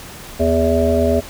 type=harmonic tone with a mistuned harmonic; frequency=82.2 Hz; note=E2; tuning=4 cents flat; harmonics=1 / 3 / 5 / 7 / 8; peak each=-19 / -19 / -19 / -19 / -19 dBFS; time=0.39-1.21 s; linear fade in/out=20 ms; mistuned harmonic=1; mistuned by=-60 cents; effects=pink hiss -35 dBFS RMS until 1.29 s